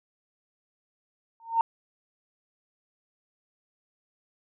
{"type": "tone with exponential growth", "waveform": "sine", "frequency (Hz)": 914, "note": "A#5", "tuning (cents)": -34, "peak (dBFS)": -15, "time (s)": [1.4, 1.61], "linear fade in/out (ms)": 1, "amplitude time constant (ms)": 45, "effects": ["tanh soft clip ceiling -11 dBFS"]}